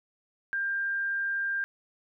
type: tone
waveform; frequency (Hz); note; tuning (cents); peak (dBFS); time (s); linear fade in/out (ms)
sine; 1594; G6; +28; -27; 0.53-1.64; 0
effects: none